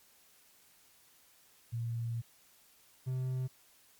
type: tone pair in turn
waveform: sine / triangle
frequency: 116.54 / 128.97 Hz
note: A#2 / C3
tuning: 0 / -25 cents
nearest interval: major second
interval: 175 cents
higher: second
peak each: -33 / -30 dBFS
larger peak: second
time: 1.72-2.22 / 3.06-3.48 s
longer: first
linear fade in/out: 20 ms
effects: white hiss -64 dBFS RMS until 3.99 s + MP3 96 kbps